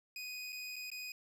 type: tone with dropouts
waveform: 25% pulse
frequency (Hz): 2493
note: D#7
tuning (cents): +3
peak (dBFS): -38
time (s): 0.16-1.12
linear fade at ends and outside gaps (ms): 2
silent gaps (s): 0.523-0.527 / 0.759-0.763 / 0.902-0.916
effects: none